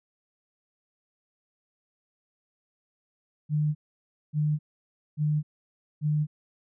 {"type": "tone bursts", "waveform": "sine", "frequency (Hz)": 150.8, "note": "D3", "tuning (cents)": 46, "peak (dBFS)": -22, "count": 4, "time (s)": [3.49, 6.27], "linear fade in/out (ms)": 50, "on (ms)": 260, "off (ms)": 580, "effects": []}